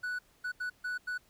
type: tone bursts at uneven times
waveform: triangle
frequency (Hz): 1480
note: F#6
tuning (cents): 0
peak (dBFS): -31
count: 5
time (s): 0.03-0.19 / 0.44-0.52 / 0.6-0.7 / 0.84-0.98 / 1.07-1.18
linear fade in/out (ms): 10
effects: pink hiss -66 dBFS RMS until 1.29 s